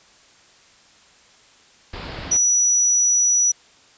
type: low-pass noise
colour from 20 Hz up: pink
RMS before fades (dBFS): -33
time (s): 1.93-2.37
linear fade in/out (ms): 5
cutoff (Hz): 5100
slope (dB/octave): 96
type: tone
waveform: sine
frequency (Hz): 5880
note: F#8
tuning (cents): -12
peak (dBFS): -14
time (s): 2.31-3.52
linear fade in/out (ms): 10
effects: white hiss -52 dBFS RMS until 3.97 s + resampled to 16000 Hz